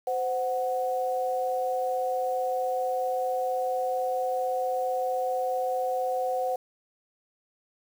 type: tone pair together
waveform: sine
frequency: 515.6 / 740 Hz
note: C5 / F#5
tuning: -26 / 0 cents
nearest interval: tritone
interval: 626 cents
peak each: -28 dBFS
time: 0.07-6.56 s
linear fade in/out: 5 ms
effects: 8-bit